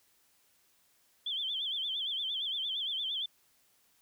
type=tone with vibrato; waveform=sine; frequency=3300 Hz; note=G#7; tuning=12 cents flat; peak=-32 dBFS; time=1.26-3.26 s; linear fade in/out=5 ms; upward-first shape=sine; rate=8.7 Hz; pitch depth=130 cents each way; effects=white hiss -69 dBFS RMS until 4.01 s